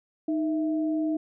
sine tone pair together, 311.1 / 659.8 Hz, D#4 / E5, 0 / +1 cents, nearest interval octave + minor second, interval 1301 cents, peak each -24 / -35 dBFS, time 0.28-1.17 s, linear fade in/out 5 ms, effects none

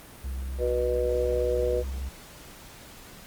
triangle tone with pitch glide, 65.41 to 66.02 Hz, C2 to C2, 0 to +16 cents, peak -28 dBFS, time 0.24-2.09 s, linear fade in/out 5 ms, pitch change +16 cents, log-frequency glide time 1.05-1.66 s
harmonic tone, 122.4 Hz, B2, 15 cents flat, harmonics 3 / 4 / 5, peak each -30 / -25 / -32 dBFS, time 0.58-1.84 s, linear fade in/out 50 ms
effects pink hiss -47 dBFS RMS until 3.26 s + Opus 32 kbps

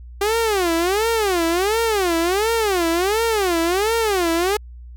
sawtooth tone with vibrato, 390 Hz, G4, 9 cents flat, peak -13 dBFS, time 0.21-4.57 s, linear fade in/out 5 ms, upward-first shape sine, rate 1.4 Hz, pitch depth 290 cents each way, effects added 60 Hz sine -35 dBFS peak until 4.96 s

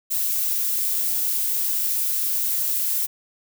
violet noise, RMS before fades -23 dBFS, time 0.1-3.07 s, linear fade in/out 20 ms, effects none

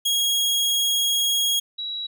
sawtooth / sine tone pair in turn, 3294 / 3888 Hz, G#7 / B7, -15 / -28 cents, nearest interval minor third, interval 287 cents, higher second, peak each -16 / -27 dBFS, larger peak first, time 0.05-1.6 / 1.78-2.07 s, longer first, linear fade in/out 10 ms, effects none

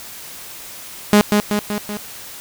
sawtooth tone with echo, 207.7 Hz, G#3, in tune, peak -4 dBFS, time 1.13-1.21 s, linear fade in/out 0 ms, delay 190 ms, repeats 4, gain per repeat -4 dB, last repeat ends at 1.97 s, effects white hiss -35 dBFS RMS until 2.4 s

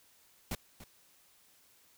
pink noise with echo, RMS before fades -36 dBFS, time 0.51-0.55 s, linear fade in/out 2 ms, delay 290 ms, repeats 1, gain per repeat -14 dB, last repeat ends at 0.84 s, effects white hiss -65 dBFS RMS until 1.97 s

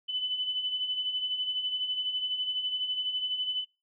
sine beating tone pair, 2997 / 3009 Hz, F#7 / F#7, +22 / +28 cents, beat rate 12 Hz, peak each -37 / -29 dBFS, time 0.08-3.65 s, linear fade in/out 20 ms, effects noise-tail reverb RT60 0.3 s tail -23 dB re dry

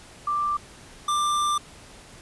sine / square tone pair in turn, 1179 / 1185.4 Hz, D6 / D6, +6 / +16 cents, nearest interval unison, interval 10 cents, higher second, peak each -22 dBFS, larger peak neither, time 0.27-0.57 / 1.08-1.58 s, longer second, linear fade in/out 5 ms, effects pink hiss -47 dBFS RMS until 2.21 s + resampled to 24000 Hz

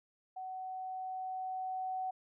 sine tone with level ramp, 750 Hz, F#5, 23 cents sharp, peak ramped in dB -40 to -34 dBFS, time 0.36-2.11 s, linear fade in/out 10 ms, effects none

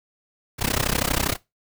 pink noise with amplitude modulation, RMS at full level -19 dBFS, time 0.58-1.37 s, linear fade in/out 50 ms, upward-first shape sine, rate 32.4 Hz, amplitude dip 100%, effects noise-tail reverb RT60 0.2 s tail -19 dB re dry

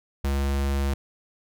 square tone, 69.2 Hz, C#2, 2 cents flat, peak -23 dBFS, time 0.24-0.94 s, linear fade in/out 5 ms, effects none

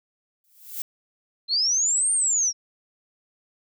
violet noise with exponential growth, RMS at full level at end -28 dBFS, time 0.44-0.82 s, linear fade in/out 1 ms, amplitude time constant 81 ms
sine linear two-way sweep, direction up then down, 4056 to 8930 to 5470 Hz, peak -19 dBFS, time 1.48-2.53 s, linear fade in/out 50 ms, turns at 2.12 s
effects none

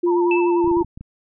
sine tone with pitch glide, 349.2 to 343.6 Hz, F4 to F4, 0 to -28 cents, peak -15 dBFS, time 0.03-0.83 s, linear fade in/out 10 ms, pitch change -28 cents, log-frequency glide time 0.45-0.64 s
sine tone with vibrato, 929 Hz, A#5, 6 cents flat, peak -23 dBFS, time 0.06-0.84 s, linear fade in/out 20 ms, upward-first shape sine, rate 10 Hz, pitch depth 95 cents each way
sine tone with exponential decay, 2637 Hz, E7, in tune, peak -19 dBFS, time 0.31-0.72 s, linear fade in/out 2 ms, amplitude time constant 88 ms
clicks, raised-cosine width 5 ms, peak -23 dBFS, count 8, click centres 0.644 / 0.676 / 0.714 / 0.77 / 0.81 / 0.846 / 0.975 / 1.01 s
effects none

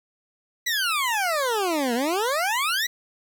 20% pulse exponential two-way sweep, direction down then up, 2006 to 227.7 to 2006 Hz, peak -17 dBFS, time 0.66-2.87 s, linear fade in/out 10 ms, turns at 1.94 s, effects 8-bit

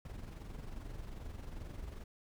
brown noise with amplitude modulation, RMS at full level -43 dBFS, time 0.05-2.04 s, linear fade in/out 2 ms, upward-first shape sine, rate 22.5 Hz, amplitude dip 55%, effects none

